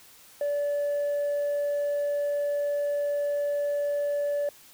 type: tone with tanh clipping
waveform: triangle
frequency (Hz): 578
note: D5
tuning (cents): -28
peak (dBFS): -25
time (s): 0.41-4.49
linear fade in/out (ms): 2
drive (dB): 6
effects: white hiss -53 dBFS RMS until 4.73 s